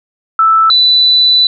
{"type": "tone pair in turn", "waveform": "sine", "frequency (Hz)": [1318.5, 3982], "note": ["E6", "B7"], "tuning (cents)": [0, 14], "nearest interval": "octave + perfect fifth", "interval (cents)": 1914, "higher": "second", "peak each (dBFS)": -5, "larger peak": "neither", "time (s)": [[0.39, 0.7], [0.7, 1.47]], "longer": "second", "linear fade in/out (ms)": 2, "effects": []}